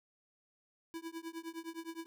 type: tone with tremolo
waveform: square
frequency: 329.6 Hz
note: E4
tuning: in tune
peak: -39 dBFS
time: 0.94-2.06 s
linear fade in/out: 0 ms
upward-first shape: triangle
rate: 9.7 Hz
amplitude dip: 100%
effects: none